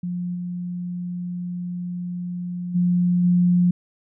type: tone with level steps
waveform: sine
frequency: 177.3 Hz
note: F3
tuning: 26 cents sharp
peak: -24 / -26 / -16 / -14 dBFS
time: 0.03-3.71 s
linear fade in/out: 5 ms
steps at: 0.34 / 2.74 / 3.23 s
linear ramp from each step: 20 ms
effects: none